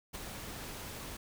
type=noise with ADSR envelope; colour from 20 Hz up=pink; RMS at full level=-40 dBFS; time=0.13-1.17 s; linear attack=20 ms; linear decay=15 ms; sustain=-4 dB; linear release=6 ms; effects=none